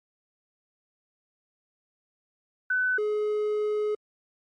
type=tone pair in turn; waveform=sine / triangle; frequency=1505 / 422.3 Hz; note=F#6 / G#4; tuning=+29 / +29 cents; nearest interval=octave + minor seventh; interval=2200 cents; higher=first; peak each=-22 dBFS; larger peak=neither; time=2.7-2.98 / 2.98-3.95 s; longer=second; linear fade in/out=5 ms; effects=MP3 48 kbps